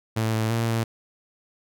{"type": "tone with pitch steps", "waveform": "sawtooth", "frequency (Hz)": [111.3, 110.6, 115.2, 114], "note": ["A2", "A2", "A#2", "A#2"], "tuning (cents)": [20, 9, -20, -38], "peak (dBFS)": -18, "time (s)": [0.16, 0.84], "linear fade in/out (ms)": 10, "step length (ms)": 170, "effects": []}